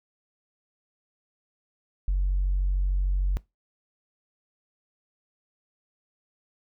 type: tone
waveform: sine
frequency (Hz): 46.66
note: F#1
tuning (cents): +15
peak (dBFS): -20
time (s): 2.08-3.37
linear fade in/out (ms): 0
effects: noise-tail reverb RT60 0.2 s tail -22 dB re dry + tanh soft clip ceiling -18 dBFS